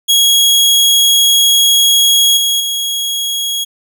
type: tone with level steps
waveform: sawtooth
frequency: 3312 Hz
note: G#7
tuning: 5 cents flat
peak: -4 / -8 / -12 dBFS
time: 0.08-3.65 s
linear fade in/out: 20 ms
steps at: 2.37 / 2.6 s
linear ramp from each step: 2 ms
effects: none